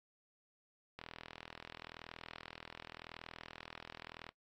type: click train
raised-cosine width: 0.3 ms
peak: -30 dBFS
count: 136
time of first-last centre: 0.99-4.291 s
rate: 40.9 Hz
effects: noise-tail reverb RT60 0.1 s tail -20 dB re dry + AAC 48 kbps